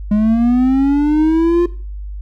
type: linear sweep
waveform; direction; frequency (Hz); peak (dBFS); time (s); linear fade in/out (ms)
triangle; up; 206.2 to 351.9; -8; 0.11-1.66; 5
effects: noise-tail reverb RT60 0.4 s tail -17 dB re dry + added 50 Hz sine -24 dBFS peak until 2.21 s